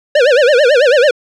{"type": "tone with vibrato", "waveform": "square", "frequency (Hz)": 538, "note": "C5", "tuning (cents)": 48, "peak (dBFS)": -7, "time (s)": [0.15, 1.11], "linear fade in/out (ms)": 5, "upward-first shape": "sine", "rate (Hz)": 9.1, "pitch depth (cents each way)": 230, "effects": ["low-pass 4000 Hz 12 dB/octave"]}